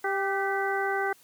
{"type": "harmonic tone with a mistuned harmonic", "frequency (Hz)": 393.4, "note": "G4", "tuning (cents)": 6, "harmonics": [1, 2, 3, 4, 5], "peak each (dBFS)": [-30, -30, -36, -31, -35], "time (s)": [0.04, 1.13], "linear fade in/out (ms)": 5, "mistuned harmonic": 4, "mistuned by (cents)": -45, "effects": ["white hiss -58 dBFS RMS until 1.23 s", "high-pass 80 Hz 12 dB/octave"]}